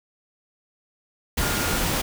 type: tone in noise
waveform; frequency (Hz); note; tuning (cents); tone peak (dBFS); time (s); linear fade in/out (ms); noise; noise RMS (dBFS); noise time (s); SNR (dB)
sine; 1419; F6; +27; -32; 1.4-1.78; 10; pink; -24; 1.37-2.02; -11
effects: none